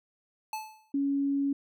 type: tone with exponential decay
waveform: square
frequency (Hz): 869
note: A5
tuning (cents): -22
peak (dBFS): -31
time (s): 0.53-0.92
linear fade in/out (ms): 2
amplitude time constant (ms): 84
type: tone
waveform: sine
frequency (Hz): 279.1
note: C#4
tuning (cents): +12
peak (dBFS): -25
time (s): 0.94-1.53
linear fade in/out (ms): 5
effects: none